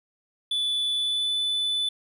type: tone with pitch glide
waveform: triangle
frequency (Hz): 3470 to 3494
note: A7 to A7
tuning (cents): -25 to -13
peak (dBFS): -22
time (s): 0.51-1.89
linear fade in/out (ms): 5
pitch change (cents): +12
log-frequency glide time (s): 0.95-1.34
effects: none